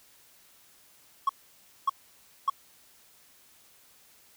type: tone bursts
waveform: triangle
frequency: 1100 Hz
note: C#6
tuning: 14 cents flat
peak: -18 dBFS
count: 3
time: 1.27-2.499 s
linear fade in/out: 5 ms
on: 23 ms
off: 580 ms
effects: tanh soft clip ceiling -15 dBFS + white hiss -59 dBFS RMS until 4.36 s